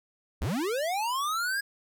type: linear sweep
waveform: square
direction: up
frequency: 43.15 to 1661.2 Hz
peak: -28 dBFS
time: 0.41-1.61 s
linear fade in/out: 10 ms
effects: none